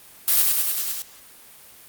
blue noise with echo, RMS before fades -18 dBFS, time 0.28-0.42 s, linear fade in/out 0 ms, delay 100 ms, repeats 6, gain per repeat -2 dB, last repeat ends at 1.02 s, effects white hiss -47 dBFS RMS until 1.88 s + Opus 32 kbps

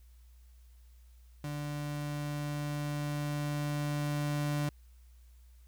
35% pulse tone with level ramp, 146.83 Hz, D3, in tune, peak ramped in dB -34 to -28 dBFS, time 1.44-4.69 s, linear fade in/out 2 ms, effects added 60 Hz sine -54 dBFS peak until 5.67 s + white hiss -71 dBFS RMS until 5.67 s

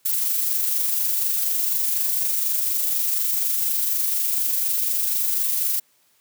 violet noise with amplitude modulation, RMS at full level -21 dBFS, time 0.05-5.8 s, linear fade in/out 10 ms, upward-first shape sine, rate 24.1 Hz, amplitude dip 30%, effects white hiss -62 dBFS RMS until 6.2 s + high-pass 100 Hz 12 dB/octave

